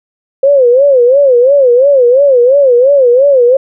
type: tone with vibrato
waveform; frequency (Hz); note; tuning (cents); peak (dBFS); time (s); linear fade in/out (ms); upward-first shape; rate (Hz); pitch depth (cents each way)
sine; 523.3; C5; 0; -3; 0.43-3.57; 5; sine; 2.9; 160
effects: none